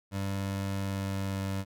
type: tone with pitch glide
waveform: 25% pulse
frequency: 98 to 97.15 Hz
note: G2 to G2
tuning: 0 to -15 cents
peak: -27 dBFS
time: 0.11-1.65 s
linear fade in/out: 50 ms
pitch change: -15 cents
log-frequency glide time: 0.68-1.43 s
effects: none